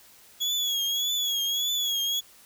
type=tone with vibrato; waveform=35% pulse; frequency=3355 Hz; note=G#7; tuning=17 cents sharp; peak=-23 dBFS; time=0.4-2.21 s; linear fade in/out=20 ms; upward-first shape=triangle; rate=1.7 Hz; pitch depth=77 cents each way; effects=white hiss -54 dBFS RMS until 2.45 s